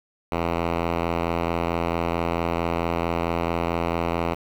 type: tone with low-pass filter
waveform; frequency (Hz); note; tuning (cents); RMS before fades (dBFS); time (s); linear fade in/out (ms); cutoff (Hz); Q
5% pulse; 84.5; E2; +43; -25; 0.31-4.35; 20; 2400; 0.84
effects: 7-bit